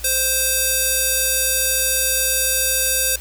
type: tone with band-pass filter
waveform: square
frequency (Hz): 523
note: C5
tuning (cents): -1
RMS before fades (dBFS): -19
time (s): 0.04-3.16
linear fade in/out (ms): 5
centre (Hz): 11000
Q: 1.1
effects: added 60 Hz sine -34 dBFS peak until 3.2 s + white hiss -39 dBFS RMS until 3.2 s